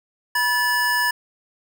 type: tone pair together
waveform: square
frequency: 973.2 / 1734 Hz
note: B5 / A6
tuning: -26 / -26 cents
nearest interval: minor seventh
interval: 1000 cents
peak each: -24 / -20 dBFS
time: 0.35-1.11 s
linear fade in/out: 5 ms
effects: none